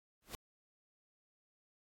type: noise with exponential growth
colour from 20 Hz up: pink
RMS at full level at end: -41 dBFS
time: 0.22-0.35 s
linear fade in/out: 0 ms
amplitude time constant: 28 ms
effects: AAC 64 kbps